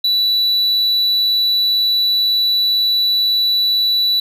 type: tone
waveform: triangle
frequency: 3951 Hz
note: B7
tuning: in tune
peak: -11 dBFS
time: 0.04-4.2 s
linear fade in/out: 5 ms
effects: none